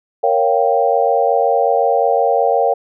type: chord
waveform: sine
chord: G half-diminished seventh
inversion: first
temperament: equal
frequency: 466.2 / 554.4 / 698.5 / 784 Hz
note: Bb4 / Db5 / F5 / G5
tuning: 0 / 0 / 0 / 0 cents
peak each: -17 dBFS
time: 0.23-2.74 s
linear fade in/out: 10 ms
effects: none